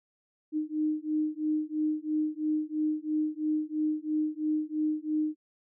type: beating tone pair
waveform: sine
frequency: 305.8 / 308.8 Hz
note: D#4 / D#4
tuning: -30 / -13 cents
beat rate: 3 Hz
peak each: -30 dBFS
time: 0.52-5.36 s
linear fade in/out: 50 ms
effects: none